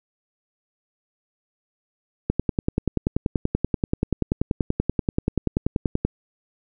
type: click train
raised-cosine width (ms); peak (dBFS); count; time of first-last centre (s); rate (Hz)
3; -7; 40; 2.3-6.05; 10.4
effects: none